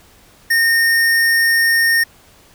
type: tone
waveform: square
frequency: 1836 Hz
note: A#6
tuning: 27 cents flat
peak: -12 dBFS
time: 0.5-2.04 s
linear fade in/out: 10 ms
effects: pink hiss -48 dBFS RMS until 2.54 s